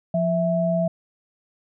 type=tone pair together; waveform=sine; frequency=174.02 / 657 Hz; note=F3 / E5; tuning=-6 / -6 cents; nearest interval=octave + major seventh; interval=2300 cents; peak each=-22 / -21 dBFS; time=0.14-0.88 s; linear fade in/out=5 ms; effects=none